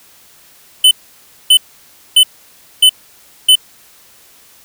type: tone bursts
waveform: square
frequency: 3023 Hz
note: F#7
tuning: 36 cents sharp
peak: -4 dBFS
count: 5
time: 0.84-3.555 s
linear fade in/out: 5 ms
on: 71 ms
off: 590 ms
effects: white hiss -45 dBFS RMS until 4.64 s